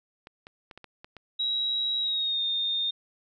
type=clicks; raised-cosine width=0.3 ms; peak=-28 dBFS; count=7; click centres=0.271 / 0.469 / 0.712 / 0.776 / 0.843 / 1.045 / 1.167 s
type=tone with pitch glide; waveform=sine; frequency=3856 to 3652 Hz; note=B7 to A#7; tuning=-42 to -36 cents; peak=-25 dBFS; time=1.39-2.91 s; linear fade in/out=10 ms; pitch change=-94 cents; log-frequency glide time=2-2.42 s
effects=none